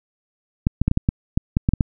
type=clicks; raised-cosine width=5 ms; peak=-4 dBFS; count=11; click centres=0.669 / 0.816 / 0.88 / 0.914 / 0.974 / 1.089 / 1.375 / 1.569 / 1.689 / 1.736 / 1.808 s; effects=none